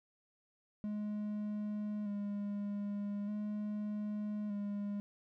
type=tone with vibrato; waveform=triangle; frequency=206.6 Hz; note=G#3; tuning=9 cents flat; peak=-34 dBFS; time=0.84-5 s; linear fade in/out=0 ms; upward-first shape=square; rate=0.41 Hz; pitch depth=24 cents each way; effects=none